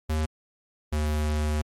square tone pair in turn, 77.78 / 75.74 Hz, D#2 / D#2, 0 / -46 cents, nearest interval unison, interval 46 cents, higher first, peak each -24 dBFS, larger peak neither, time 0.09-0.26 / 0.92-1.62 s, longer second, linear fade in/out 10 ms, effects MP3 64 kbps

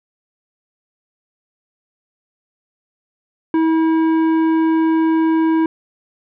triangle tone with tanh clipping, 322.5 Hz, E4, 38 cents flat, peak -14 dBFS, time 3.54-5.66 s, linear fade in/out 2 ms, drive 15 dB, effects none

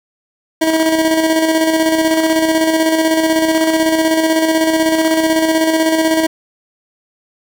25% pulse tone with tremolo, 320.7 Hz, E4, 48 cents flat, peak -6 dBFS, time 0.61-6.27 s, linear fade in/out 10 ms, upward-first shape square, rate 16 Hz, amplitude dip 40%, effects none

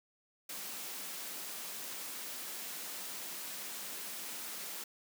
white high-pass noise, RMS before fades -43 dBFS, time 0.49-4.84 s, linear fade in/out 5 ms, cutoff 160 Hz, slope 96 dB/octave, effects none

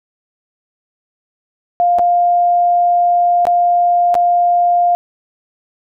sine tone with dropouts, 702 Hz, F5, 9 cents sharp, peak -9 dBFS, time 1.8-4.95 s, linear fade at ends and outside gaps 0 ms, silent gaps 1.986-1.993 / 3.453-3.469 / 4.143-4.152 s, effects none

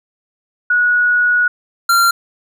sine / square tone pair in turn, 1460 / 1379.4 Hz, F#6 / F6, -24 / -22 cents, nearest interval minor second, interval 98 cents, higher first, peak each -10 dBFS, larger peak neither, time 0.7-1.48 / 1.89-2.11 s, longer first, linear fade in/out 5 ms, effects none

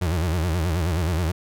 35% pulse tone with vibrato, 84.3 Hz, E2, 39 cents sharp, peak -19 dBFS, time 0.01-1.32 s, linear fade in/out 10 ms, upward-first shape sine, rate 9.4 Hz, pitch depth 150 cents each way, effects none

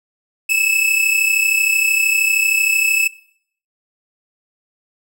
45% pulse tone pair together, 2604 / 2637 Hz, E7 / E7, -22 / 0 cents, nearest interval unison, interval 22 cents, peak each -15 / -20 dBFS, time 0.49-3.08 s, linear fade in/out 10 ms, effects noise-tail reverb RT60 0.6 s tail -19 dB re dry

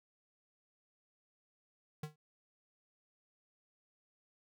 square tone with exponential decay, 152.2 Hz, D#3, 38 cents flat, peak -37 dBFS, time 2.03-2.16 s, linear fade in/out 5 ms, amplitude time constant 27 ms, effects none

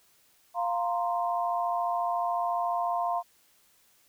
sine chord, F suspended fourth, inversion none, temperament equal, 698.5 / 932.3 / 1046.5 Hz, F5 / Bb5 / C6, 0 / 0 / 0 cents, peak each -28 / -33 / -32 dBFS, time 0.54-3.23 s, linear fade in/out 50 ms, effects white hiss -64 dBFS RMS until 4.08 s

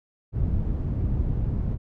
white low-pass noise, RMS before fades -25 dBFS, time 0.32-1.78 s, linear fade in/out 50 ms, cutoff 100 Hz, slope 12 dB/octave, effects none

